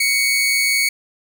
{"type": "tone pair together", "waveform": "sawtooth", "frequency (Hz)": [2103, 2228], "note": ["C7", "C#7"], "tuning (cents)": [8, 8], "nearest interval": "minor second", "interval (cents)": 100, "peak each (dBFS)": [-22, -12], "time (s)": [0, 0.89], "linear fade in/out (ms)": 5, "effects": []}